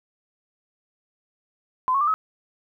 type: tone with pitch steps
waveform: sine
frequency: 1022 / 1101.7 / 1187.6 / 1280.2 Hz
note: C6 / C#6 / D6 / D#6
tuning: -41 / -11 / +19 / +49 cents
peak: -18 dBFS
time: 1.88-2.14 s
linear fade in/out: 0 ms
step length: 65 ms
effects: 10-bit